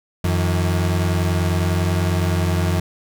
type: tone pair together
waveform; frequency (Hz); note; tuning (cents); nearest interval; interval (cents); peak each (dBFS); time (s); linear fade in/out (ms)
35% pulse; 90.1 / 160.54; F#2 / E3; -45 / -45; minor seventh; 1000; -16 / -22; 0.24-2.8; 5
effects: none